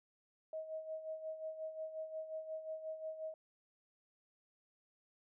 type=tone with tremolo; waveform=sine; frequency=633 Hz; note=D#5; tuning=30 cents sharp; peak=-39 dBFS; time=0.53-3.34 s; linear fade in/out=2 ms; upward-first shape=sine; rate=5.6 Hz; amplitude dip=65%; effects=none